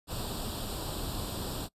pink noise with comb filter, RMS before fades -36 dBFS, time 0.07-1.69 s, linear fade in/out 50 ms, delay 0.24 ms, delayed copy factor +0.8, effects noise-tail reverb RT60 0.1 s tail -23 dB re dry + resampled to 32000 Hz

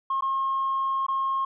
sine tone with dropouts, 1076 Hz, C6, 48 cents sharp, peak -22 dBFS, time 0.1-1.45 s, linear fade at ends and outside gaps 5 ms, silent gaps 0.209-0.222 / 1.066-1.083 s, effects tanh soft clip ceiling -19 dBFS

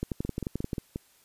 two click trains, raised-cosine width 3 ms, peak -17 / -19 dBFS, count 9 / 5, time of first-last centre 0.03-0.732 / 0.25-0.959 s, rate 11.4 / 5.64 Hz, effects white hiss -62 dBFS RMS until 1.24 s + resampled to 32000 Hz

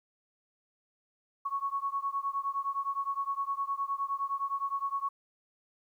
sine beating tone pair, 1104 / 1113.7 Hz, C#6 / C#6, -7 / +8 cents, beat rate 9.7 Hz, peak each -33 / -34 dBFS, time 1.45-5.09 s, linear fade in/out 10 ms, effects 11-bit

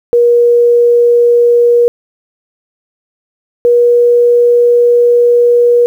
sine tone pair in turn, 477.2 / 480.2 Hz, A#4 / B4, +41 / -49 cents, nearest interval unison, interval 10 cents, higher second, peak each -4 dBFS, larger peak neither, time 0.13-1.88 / 3.65-5.86 s, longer second, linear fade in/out 0 ms, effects 7-bit

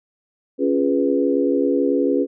sine chord, C# dominant seventh, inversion none, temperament equal with one note detuned, 277.2 / 348.2 / 415.3 / 493.9 Hz, C#4 / E#4 / G#4 / B4, 0 / -5 / 0 / 0 cents, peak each -19 / -23 / -22 / -22 dBFS, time 0.58-2.27 s, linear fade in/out 50 ms, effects none

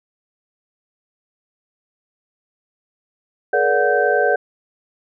sine tone cluster, 426.6 / 476.9 / 575 / 731 / 1552 Hz, G#4 / A#4 / D5 / F#5 / G6, +46 / +39 / -37 / -21 / -18 cents, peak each -20 dBFS, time 3.53-4.36 s, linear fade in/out 5 ms, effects none

